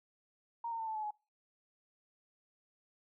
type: tone with pitch steps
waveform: sine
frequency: 932.3 / 913.6 / 895.4 / 877.4 / 859.9 / 842.7 Hz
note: A#5 / A#5 / A5 / A5 / A5 / G#5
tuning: 0 / -35 / +30 / -5 / -40 / +25 cents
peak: -36 dBFS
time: 0.64-1.108 s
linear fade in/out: 5 ms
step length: 78 ms
effects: noise-tail reverb RT60 0.3 s tail -24 dB re dry